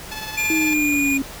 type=tone with tremolo; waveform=10% pulse; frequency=866 Hz; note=A5; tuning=28 cents flat; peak=-19 dBFS; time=0.11-0.74 s; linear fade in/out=10 ms; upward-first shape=triangle; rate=18 Hz; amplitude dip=55%
type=tone with pitch glide; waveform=square; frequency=2400 to 2442 Hz; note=D7 to D#7; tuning=+37 to -33 cents; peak=-20 dBFS; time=0.37-1.18 s; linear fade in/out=10 ms; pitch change=+30 cents; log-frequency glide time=0.65-1.01 s
type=exponential sweep; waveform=sine; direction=down; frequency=321.4 to 270.3 Hz; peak=-19 dBFS; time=0.5-1.22 s; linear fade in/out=2 ms
effects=pink hiss -36 dBFS RMS until 1.4 s